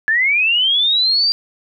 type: linear sweep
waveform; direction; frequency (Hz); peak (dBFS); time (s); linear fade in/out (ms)
sine; up; 1700 to 4747; -12; 0.08-1.32; 0
effects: none